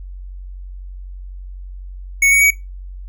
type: tone with pitch steps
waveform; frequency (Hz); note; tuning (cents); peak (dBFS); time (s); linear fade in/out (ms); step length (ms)
square; 2217 / 2239 / 2261; C#7 / C#7 / C#7; 0 / +17 / +34; -10; 2.22-2.505; 5; 95
effects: noise-tail reverb RT60 0.2 s tail -18 dB re dry + added 46 Hz sine -29 dBFS peak until 3.08 s